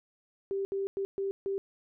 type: tone bursts at uneven times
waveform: sine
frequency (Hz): 392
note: G4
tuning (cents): 0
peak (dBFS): -29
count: 5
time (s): 0.51-0.65 / 0.72-0.87 / 0.97-1.05 / 1.18-1.31 / 1.46-1.58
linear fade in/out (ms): 0
effects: none